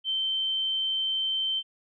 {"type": "tone", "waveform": "sine", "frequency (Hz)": 3106, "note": "G7", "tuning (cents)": -17, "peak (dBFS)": -25, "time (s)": [0.04, 1.63], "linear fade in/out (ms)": 50, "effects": []}